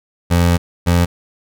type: tone pair in turn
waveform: 25% pulse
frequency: 86.5 / 86.86 Hz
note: F2 / F2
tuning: -16 / -9 cents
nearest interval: unison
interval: 7 cents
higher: second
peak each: -7 dBFS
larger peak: neither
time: 0.3-0.58 / 0.86-1.06 s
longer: first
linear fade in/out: 20 ms
effects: none